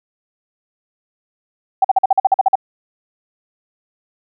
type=tone bursts; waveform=sine; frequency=769 Hz; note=G5; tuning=33 cents flat; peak=-7 dBFS; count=11; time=1.82-2.555 s; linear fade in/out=5 ms; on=25 ms; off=46 ms; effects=none